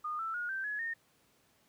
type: tone with pitch steps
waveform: sine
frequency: 1224 / 1327.1 / 1438.9 / 1560.1 / 1691.5 / 1833.9 Hz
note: D#6 / E6 / F#6 / G6 / G#6 / A#6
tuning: -29 / +11 / -49 / -9 / +31 / -29 cents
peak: -34 dBFS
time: 0.04-0.94 s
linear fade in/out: 10 ms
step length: 150 ms
effects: pink hiss -69 dBFS RMS until 1.68 s + high-pass 100 Hz 12 dB/octave

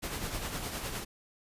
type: noise with tremolo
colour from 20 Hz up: pink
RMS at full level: -35 dBFS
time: 0.02-1.05 s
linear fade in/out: 20 ms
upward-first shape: sine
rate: 9.8 Hz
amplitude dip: 45%
effects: resampled to 32000 Hz

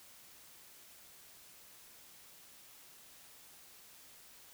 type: silence
effects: white hiss -58 dBFS RMS until 4.53 s

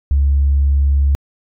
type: tone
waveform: sine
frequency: 70 Hz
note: C#2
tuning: 18 cents sharp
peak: -9 dBFS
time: 0.11-1.15 s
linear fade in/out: 0 ms
effects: tanh soft clip ceiling -6 dBFS

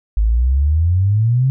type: exponential sweep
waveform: sine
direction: up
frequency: 51 to 135.7 Hz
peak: -11 dBFS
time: 0.17-1.5 s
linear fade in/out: 0 ms
effects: none

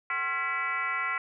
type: tone with frequency modulation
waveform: sine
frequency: 1677 Hz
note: G#6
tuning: 16 cents sharp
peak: -27 dBFS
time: 0.1-1.18 s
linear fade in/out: 2 ms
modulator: 306 Hz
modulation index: 2.1
effects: none

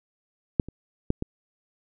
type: clicks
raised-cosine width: 3 ms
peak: -6 / -25 / -9 / -15 dBFS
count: 4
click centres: 0.598 / 0.686 / 1.104 / 1.224 s
effects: none

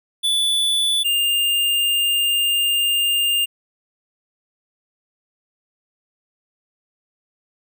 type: tone pair in turn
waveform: square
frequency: 3470 / 2806 Hz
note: A7 / F7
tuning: -25 / +8 cents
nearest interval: major third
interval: 367 cents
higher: first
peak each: -17 dBFS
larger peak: neither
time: 0.23-1.04 / 1.04-3.46 s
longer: second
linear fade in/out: 20 ms
effects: none

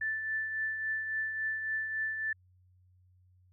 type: tone with tremolo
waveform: sine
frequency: 1760 Hz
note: A6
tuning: in tune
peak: -29 dBFS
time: 0.01-2.33 s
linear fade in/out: 5 ms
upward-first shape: triangle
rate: 3.6 Hz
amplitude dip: 50%
effects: added 91 Hz sine -61 dBFS peak until 3.52 s

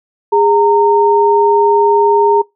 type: tone pair together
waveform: sine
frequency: 409.6 / 920 Hz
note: G#4 / A#5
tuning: -24 / -23 cents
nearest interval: octave + major second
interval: 1401 cents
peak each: -10 dBFS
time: 0.32-2.42 s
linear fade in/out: 10 ms
effects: noise-tail reverb RT60 0.2 s tail -24 dB re dry

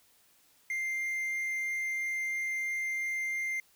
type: tone with quantisation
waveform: triangle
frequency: 2099 Hz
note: C7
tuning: 5 cents sharp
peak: -29 dBFS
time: 0.7-3.6 s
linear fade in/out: 2 ms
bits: 9
effects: white hiss -65 dBFS RMS until 3.75 s

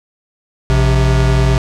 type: tone pair together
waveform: square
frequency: 57.48 / 130.81 Hz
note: A#1 / C3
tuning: -24 / 0 cents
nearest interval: octave + major second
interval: 1424 cents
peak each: -13 dBFS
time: 0.7-1.58 s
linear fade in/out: 0 ms
effects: low-pass 7000 Hz 12 dB/octave

